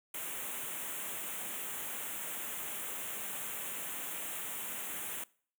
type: band-stop noise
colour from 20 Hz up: white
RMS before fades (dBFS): -40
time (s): 0.14-5.24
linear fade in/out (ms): 5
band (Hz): 3400 to 6800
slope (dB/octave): 48
effects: noise-tail reverb RT60 0.5 s tail -23 dB re dry + high-pass 150 Hz 12 dB/octave